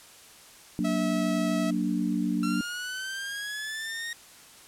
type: chord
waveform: sine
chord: Gb augmented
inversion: none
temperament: equal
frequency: 185 / 233.1 / 293.7 Hz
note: Gb3 / Bb3 / D4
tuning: 0 / 0 / 0 cents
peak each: -29 dBFS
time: 0.79-2.61 s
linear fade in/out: 0 ms
type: tone with vibrato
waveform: sawtooth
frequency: 649 Hz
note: E5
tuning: 27 cents flat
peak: -27 dBFS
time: 0.84-1.71 s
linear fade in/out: 10 ms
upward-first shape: sine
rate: 12 Hz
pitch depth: 9 cents each way
type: linear sweep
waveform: sawtooth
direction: up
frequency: 1352 to 1871 Hz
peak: -29 dBFS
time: 2.43-4.13 s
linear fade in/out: 2 ms
effects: white hiss -51 dBFS RMS until 4.67 s + low-pass 11000 Hz 12 dB/octave